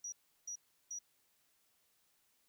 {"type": "tone bursts", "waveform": "sine", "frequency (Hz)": 5800, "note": "F#8", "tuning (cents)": -35, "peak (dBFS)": -40, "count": 3, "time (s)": [0.04, 0.989], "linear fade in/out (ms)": 5, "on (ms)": 83, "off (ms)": 350, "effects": ["tanh soft clip ceiling -36 dBFS", "white hiss -75 dBFS RMS until 2.48 s"]}